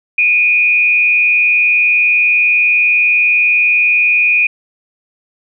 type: tone with frequency modulation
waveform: sine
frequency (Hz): 2450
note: D#7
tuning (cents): -27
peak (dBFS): -8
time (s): 0.18-4.47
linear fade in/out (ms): 5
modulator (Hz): 120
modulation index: 0.59
effects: none